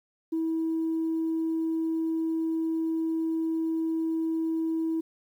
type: tone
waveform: sine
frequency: 324.2 Hz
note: E4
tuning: 29 cents flat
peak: -24 dBFS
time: 0.32-5.01 s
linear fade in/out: 10 ms
effects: tanh soft clip ceiling -22 dBFS + 10-bit